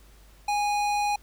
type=tone with hard clipping; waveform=sine; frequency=825 Hz; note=G#5; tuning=12 cents flat; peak=-25 dBFS; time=0.48-1.16 s; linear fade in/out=5 ms; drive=17 dB; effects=added 50 Hz sine -51 dBFS peak until 1.22 s + pink hiss -58 dBFS RMS until 1.22 s

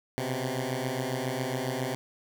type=beating tone pair; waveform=10% pulse; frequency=125.8 / 133.1 Hz; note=B2 / C3; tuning=+32 / +30 cents; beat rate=7.3 Hz; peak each=-24 / -24 dBFS; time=0.18-1.95 s; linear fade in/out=0 ms; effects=none

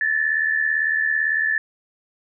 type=tone pair together; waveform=sine; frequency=1740.1 / 1818 Hz; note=A6 / A#6; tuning=-20 / -44 cents; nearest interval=minor second; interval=76 cents; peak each=-19 / -24 dBFS; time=0.01-1.58 s; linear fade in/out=2 ms; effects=none

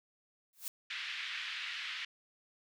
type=noise with exponential growth; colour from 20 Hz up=blue; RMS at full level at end=-36 dBFS; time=0.53-0.68 s; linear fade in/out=1 ms; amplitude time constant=32 ms
type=band-pass noise; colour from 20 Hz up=white; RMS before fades=-41 dBFS; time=0.9-2.05 s; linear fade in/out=5 ms; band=1600 to 3400 Hz; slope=24 dB/octave
effects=none

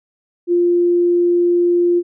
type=tone; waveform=sine; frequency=349.2 Hz; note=F4; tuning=in tune; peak=-11 dBFS; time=0.47-2.03 s; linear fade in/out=50 ms; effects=none

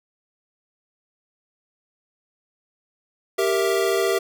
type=chord; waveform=square; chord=E diminished; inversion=first; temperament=equal; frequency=392 / 466.2 / 659.3 Hz; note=G4 / Bb4 / E5; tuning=0 / 0 / 0 cents; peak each=-22 / -25 / -26 dBFS; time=3.38-4.19 s; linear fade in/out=10 ms; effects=none

